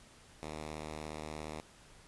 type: tone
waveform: 5% pulse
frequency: 77 Hz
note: D#2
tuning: 17 cents flat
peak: -30 dBFS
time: 0.43-1.6 s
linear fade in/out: 0 ms
effects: pink hiss -59 dBFS RMS until 2.07 s + resampled to 24000 Hz